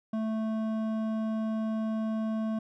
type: tone with hard clipping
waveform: sine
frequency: 220 Hz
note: A3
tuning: in tune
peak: -30 dBFS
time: 0.13-2.59 s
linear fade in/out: 5 ms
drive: 10 dB
effects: none